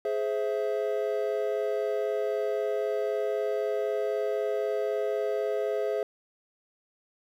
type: chord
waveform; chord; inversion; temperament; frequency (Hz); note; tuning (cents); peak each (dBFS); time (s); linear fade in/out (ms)
triangle; Ab augmented; none; equal with one note detuned; 419.4 / 523.3 / 659.3; Ab4 / C5 / E5; +17 / 0 / 0; -27 / -30 / -30; 0.05-6.03; 2
effects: 10-bit